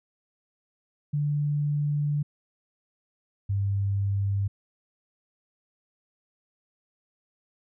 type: tone pair in turn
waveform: sine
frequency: 146.6 / 99.32 Hz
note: D3 / G2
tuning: -3 / +23 cents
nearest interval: perfect fifth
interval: 674 cents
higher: first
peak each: -23 dBFS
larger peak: neither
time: 1.13-2.23 / 3.49-4.48 s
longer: first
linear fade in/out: 10 ms
effects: none